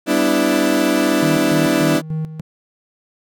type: chord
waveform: 30% pulse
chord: E minor seventh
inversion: first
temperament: equal with one note detuned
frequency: 196 / 250.1 / 293.7 / 329.6 Hz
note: G3 / B3 / D4 / E4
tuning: 0 / +22 / 0 / 0 cents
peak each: -21 / -18 / -15 / -16 dBFS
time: 0.06-2.02 s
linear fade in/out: 50 ms
type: tone with tremolo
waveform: triangle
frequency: 157.5 Hz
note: D#3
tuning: 21 cents sharp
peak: -17 dBFS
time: 1.22-2.41 s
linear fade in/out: 10 ms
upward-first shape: square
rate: 3.4 Hz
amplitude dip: 70%
effects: none